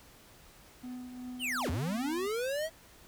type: tone with tremolo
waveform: triangle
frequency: 250 Hz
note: B3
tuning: 21 cents sharp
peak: -36 dBFS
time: 0.83-2.27 s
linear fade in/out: 10 ms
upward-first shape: triangle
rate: 2.7 Hz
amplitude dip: 50%
type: linear two-way sweep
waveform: square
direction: down then up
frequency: 3224 to 71.7 to 658 Hz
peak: -32 dBFS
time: 1.39-2.7 s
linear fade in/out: 50 ms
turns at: 1.7 s
effects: pink hiss -57 dBFS RMS until 3.07 s